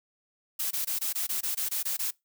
blue noise bursts, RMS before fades -30 dBFS, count 11, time 0.59-2.11 s, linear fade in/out 10 ms, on 120 ms, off 20 ms, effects noise-tail reverb RT60 0.2 s tail -24 dB re dry

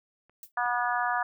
clicks, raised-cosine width 0.5 ms, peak -44 / -35 dBFS, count 2, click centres 0.296 / 0.66 s
violet noise with exponential decay, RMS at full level -40 dBFS, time 0.43-0.52 s, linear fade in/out 1 ms, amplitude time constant 19 ms
harmonic tone, 242.9 Hz, B3, 29 cents flat, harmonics 3 / 4 / 5 / 6 / 7, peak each -30 / -31 / -32 / -33 / -33 dBFS, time 0.57-1.23 s, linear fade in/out 5 ms
effects none

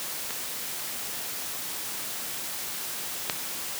clicks, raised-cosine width 0.2 ms, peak -15 / -7 dBFS, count 2, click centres 0.307 / 3.298 s, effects white hiss -34 dBFS RMS until 3.79 s + high-pass 100 Hz 12 dB/octave

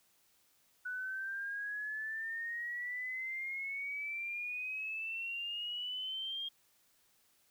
sine exponential sweep, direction up, 1480 to 3239 Hz, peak -37 dBFS, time 0.85-6.49 s, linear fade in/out 10 ms, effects white hiss -71 dBFS RMS until 7.5 s

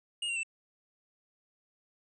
square tone with pitch steps, 2853 / 2759 / 2668 Hz, F7 / F7 / E7, +36 / -22 / +20 cents, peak -32 dBFS, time 0.22-0.433 s, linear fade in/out 5 ms, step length 71 ms, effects resampled to 22050 Hz + 12-bit

